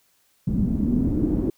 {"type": "noise with low-pass filter sweep", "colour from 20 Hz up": "pink", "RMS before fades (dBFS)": -22, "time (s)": [0.47, 1.5], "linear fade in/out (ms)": 5, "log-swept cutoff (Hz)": [200, 320], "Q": 6, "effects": ["white hiss -64 dBFS RMS until 1.57 s"]}